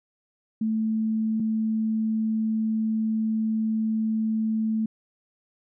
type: tone pair in turn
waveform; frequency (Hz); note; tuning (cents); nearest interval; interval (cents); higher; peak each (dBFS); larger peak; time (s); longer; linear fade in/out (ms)
sine; 220 / 220; A3 / A3; 0 / 0; unison; 0; neither; -22; neither; 0.61-1.4 / 1.4-4.86; second; 5
effects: none